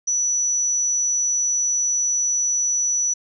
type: tone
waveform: sine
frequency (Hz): 5920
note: F#8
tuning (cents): 0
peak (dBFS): -18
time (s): 0.07-3.14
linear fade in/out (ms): 10
effects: none